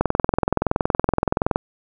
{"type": "click train", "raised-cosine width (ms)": 1, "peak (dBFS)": -3, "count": 34, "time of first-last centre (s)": [0.01, 1.559], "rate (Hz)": 21.3, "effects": []}